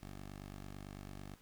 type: tone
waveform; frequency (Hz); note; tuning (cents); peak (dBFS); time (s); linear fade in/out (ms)
10% pulse; 49; G1; 0; -39; 0.01-1.36; 20
effects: pink hiss -66 dBFS RMS until 1.41 s